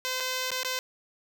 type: tone with dropouts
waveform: 5% pulse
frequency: 513 Hz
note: C5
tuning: 34 cents flat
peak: -17 dBFS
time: 0.05-0.79 s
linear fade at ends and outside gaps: 0 ms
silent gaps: 0.201-0.205 / 0.505-0.516 / 0.632-0.648 s
effects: none